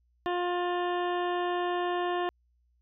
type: harmonic tone with a mistuned harmonic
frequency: 354.3 Hz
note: F4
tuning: 25 cents sharp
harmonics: 1 / 2 / 3 / 4 / 5 / 7 / 8 / 9 / 10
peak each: -30 / -32 / -35 / -46 / -39 / -51 / -46 / -49 / -51 dBFS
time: 0.26-2.29 s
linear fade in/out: 0 ms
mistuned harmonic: 9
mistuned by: -27 cents
effects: added 60 Hz sine -66 dBFS peak until 2.81 s